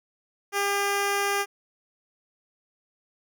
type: tone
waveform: 10% pulse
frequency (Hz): 401.7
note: G4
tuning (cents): +42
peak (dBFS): -15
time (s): 0.52-1.46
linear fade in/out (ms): 50
effects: none